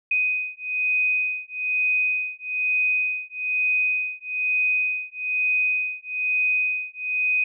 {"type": "beating tone pair", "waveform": "sine", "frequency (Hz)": [2500, 2501.1], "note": ["D#7", "D#7"], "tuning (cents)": [8, 8], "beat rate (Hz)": 1.1, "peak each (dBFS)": -24, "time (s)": [0.11, 7.44], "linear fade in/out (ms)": 5, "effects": []}